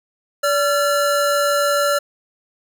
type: tone pair together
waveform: square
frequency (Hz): 576 / 1366.1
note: D5 / F6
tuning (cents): -34 / -39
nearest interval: octave + minor third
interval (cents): 1495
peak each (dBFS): -18 / -20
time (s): 0.43-1.99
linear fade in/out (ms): 10
effects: none